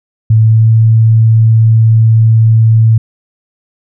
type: tone with pitch glide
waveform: sine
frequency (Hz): 110.5 to 112.04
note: A2 to A2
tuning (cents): +8 to +32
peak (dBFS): -3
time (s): 0.3-2.98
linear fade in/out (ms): 5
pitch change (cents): +24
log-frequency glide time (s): 0.4-0.7
effects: none